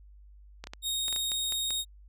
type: clicks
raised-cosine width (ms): 0.2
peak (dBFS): -22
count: 9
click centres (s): 0.64 / 0.671 / 0.735 / 1.082 / 1.127 / 1.162 / 1.318 / 1.523 / 1.706
type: tone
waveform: sawtooth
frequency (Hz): 3729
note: A#7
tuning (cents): 0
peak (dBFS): -26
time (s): 0.82-1.85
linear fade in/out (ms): 50
effects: added 50 Hz sine -50 dBFS peak until 2.08 s